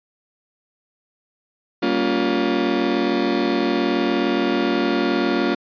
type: chord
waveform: 35% pulse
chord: G half-diminished seventh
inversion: none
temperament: just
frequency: 196 / 235.2 / 282.2 / 352.8 Hz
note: G3 / Bb3 / Db4 / F4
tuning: 0 / +16 / +31 / +18 cents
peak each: -26 / -22 / -21 / -20 dBFS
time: 1.82-5.55 s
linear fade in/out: 10 ms
effects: resampled to 11025 Hz